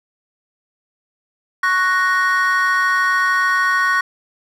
triangle chord, F# major, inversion second, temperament equal, 1108.7 / 1480 / 1864.7 Hz, C#6 / F#6 / A#6, 0 / 0 / 0 cents, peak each -16 dBFS, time 1.63-4.01 s, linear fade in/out 5 ms, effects tanh soft clip ceiling -5 dBFS

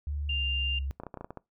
sine tone with pitch glide, 72.8 to 68.32 Hz, D2 to C#2, -15 to -25 cents, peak -30 dBFS, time 0.07-0.91 s, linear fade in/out 0 ms, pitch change -110 cents, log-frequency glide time 0.3-0.45 s
sine tone, 2794 Hz, F7, in tune, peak -29 dBFS, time 0.29-0.79 s, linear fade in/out 5 ms
clicks, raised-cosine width 1 ms, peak -25 dBFS, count 9, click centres 1 / 1.035 / 1.067 / 1.142 / 1.173 / 1.21 / 1.245 / 1.306 / 1.373 s
effects noise-tail reverb RT60 0.2 s tail -23 dB re dry

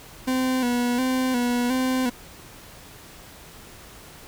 40% pulse tone with vibrato, 250.4 Hz, B3, 24 cents sharp, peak -20 dBFS, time 0.27-2.1 s, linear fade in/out 10 ms, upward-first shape square, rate 1.4 Hz, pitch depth 51 cents each way, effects pink hiss -45 dBFS RMS until 4.27 s

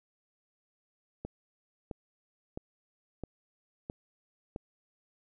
click train, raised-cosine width 2 ms, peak -24 dBFS, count 6, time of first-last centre 1.25-4.561 s, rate 1.51 Hz, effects none

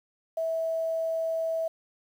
sine tone with quantisation, 652 Hz, E5, 19 cents flat, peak -26 dBFS, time 0.37-1.68 s, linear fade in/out 5 ms, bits 9, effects none

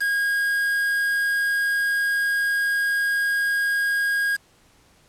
triangle tone with quantisation, 1632 Hz, G#6, 31 cents flat, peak -18 dBFS, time 0-4.37 s, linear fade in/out 20 ms, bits 5, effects pink hiss -57 dBFS RMS until 5.08 s + low-pass 11000 Hz 12 dB/octave

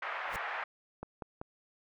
white band-pass noise, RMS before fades -38 dBFS, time 0.02-0.64 s, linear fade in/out 5 ms, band 630 to 2000 Hz, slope 24 dB/octave
pink noise with exponential growth, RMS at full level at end -39 dBFS, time 0.26-0.36 s, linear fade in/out 0 ms, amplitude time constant 20 ms
click train, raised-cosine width 1 ms, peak -26 dBFS, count 3, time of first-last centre 1.03-1.415 s, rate 5.2 Hz
effects none

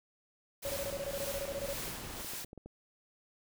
white noise with tremolo, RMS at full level -41 dBFS, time 0.62-2.45 s, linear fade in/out 10 ms, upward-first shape sine, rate 1.9 Hz, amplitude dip 85%
pink noise, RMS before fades -44 dBFS, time 0.65-2.23 s, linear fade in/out 10 ms
sine tone bursts, 558 Hz, C#5, 11 cents sharp, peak -35 dBFS, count 16, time 0.65-1.73 s, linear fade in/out 0 ms, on 45 ms, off 24 ms
clicks, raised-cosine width 2 ms, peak -34 dBFS, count 11, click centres 1.579 / 1.647 / 1.881 / 2.049 / 2.205 / 2.247 / 2.335 / 2.446 / 2.531 / 2.577 / 2.66 s
effects none

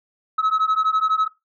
sine beating tone pair, 1281 / 1293 Hz, E6 / E6, -50 / -34 cents, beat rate 12 Hz, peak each -18 dBFS, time 0.38-1.28 s, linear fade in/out 10 ms, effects noise-tail reverb RT60 0.2 s tail -19 dB re dry + tanh soft clip ceiling -14 dBFS

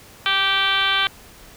sine tone with frequency modulation, 2332 Hz, D7, 13 cents flat, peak -16 dBFS, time 0.26-1.07 s, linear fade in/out 0 ms, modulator 387 Hz, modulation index 3.4, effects pink hiss -45 dBFS RMS until 1.56 s

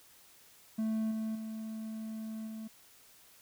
triangle tone with level steps, 220 Hz, A3, in tune, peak -28 / -31 / -36 / -38 dBFS, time 0.78-2.68 s, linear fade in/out 10 ms, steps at 1.11 / 1.35 / 2.47 s, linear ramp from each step 5 ms, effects white hiss -60 dBFS RMS until 3.41 s

